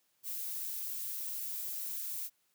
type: noise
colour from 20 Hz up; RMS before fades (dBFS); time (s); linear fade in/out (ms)
violet; -39; 0.23-2.3; 50
effects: white hiss -75 dBFS RMS until 2.54 s + high-pass 80 Hz 12 dB/octave